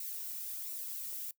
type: noise with flanger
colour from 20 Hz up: violet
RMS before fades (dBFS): -41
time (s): 0-1.31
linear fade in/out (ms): 2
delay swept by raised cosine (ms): 0.6 to 1.9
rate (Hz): 1.4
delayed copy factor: -0.5
effects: noise-tail reverb RT60 0.1 s tail -21 dB re dry